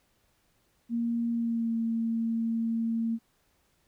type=tone with pitch glide; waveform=sine; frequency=233.7 to 228 Hz; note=A#3 to A#3; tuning=+5 to -38 cents; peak=-26 dBFS; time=0.89-3.19 s; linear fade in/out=50 ms; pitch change=-43 cents; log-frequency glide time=1.31-1.76 s; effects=pink hiss -70 dBFS RMS until 3.87 s